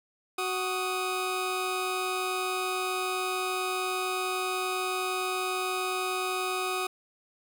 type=tone pair together; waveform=20% pulse; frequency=371.4 / 1244.5 Hz; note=F#4 / D#6; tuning=+7 / 0 cents; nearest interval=octave + major sixth; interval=2093 cents; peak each=-26 / -27 dBFS; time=0.38-6.87 s; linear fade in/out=5 ms; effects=none